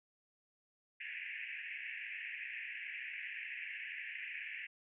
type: band-pass noise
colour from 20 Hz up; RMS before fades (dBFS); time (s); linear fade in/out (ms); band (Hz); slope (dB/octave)
white; -45; 1-4.67; 10; 1700 to 2700; 96
effects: none